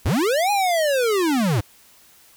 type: linear two-way sweep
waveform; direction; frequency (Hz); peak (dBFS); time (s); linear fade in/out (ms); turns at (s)
square; up then down; 54.3 to 835 to 91.8; -18; 0.05-1.61; 10; 0.51
effects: white hiss -52 dBFS RMS until 2.36 s